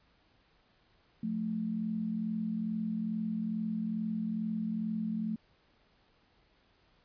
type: tone pair together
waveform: sine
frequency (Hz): 177.67 / 220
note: F3 / A3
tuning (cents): +30 / 0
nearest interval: major third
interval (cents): 370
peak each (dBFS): -38 / -32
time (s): 1.23-5.36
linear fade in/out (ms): 5
effects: pink hiss -68 dBFS RMS until 7.04 s + resampled to 11025 Hz